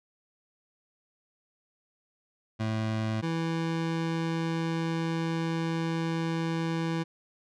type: tone pair in turn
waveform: 25% pulse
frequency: 110 / 164.48 Hz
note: A2 / E3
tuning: 0 / -4 cents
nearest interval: perfect fifth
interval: 696 cents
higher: second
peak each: -24 dBFS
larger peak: neither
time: 2.59-3.22 / 3.22-7.04 s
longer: second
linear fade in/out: 20 ms
effects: low-pass 5000 Hz 12 dB/octave